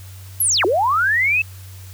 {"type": "linear two-way sweep", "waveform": "sine", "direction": "down then up", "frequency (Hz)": [12000, 329.6, 2654], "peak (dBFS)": -14, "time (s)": [0.4, 1.42], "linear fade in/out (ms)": 5, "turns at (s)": 0.65, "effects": ["added 94 Hz sine -35 dBFS peak until 1.93 s", "white hiss -45 dBFS RMS until 1.93 s"]}